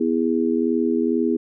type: harmonic tone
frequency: 82.2 Hz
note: E2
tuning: 4 cents flat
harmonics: 3 / 4 / 5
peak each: -21 / -22 / -23 dBFS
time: 0-1.37 s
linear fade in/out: 10 ms
effects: none